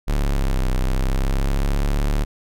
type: exponential two-way sweep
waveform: 45% pulse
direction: down then up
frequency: 36.71 to 31.76 to 36.71 Hz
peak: -17 dBFS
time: 0.07-2.25 s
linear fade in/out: 20 ms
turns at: 0.69 s
effects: none